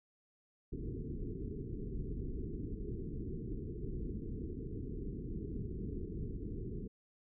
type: low-pass noise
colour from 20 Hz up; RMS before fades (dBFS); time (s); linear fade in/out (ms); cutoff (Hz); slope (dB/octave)
pink; -41; 0.72-6.88; 10; 440; 96
effects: none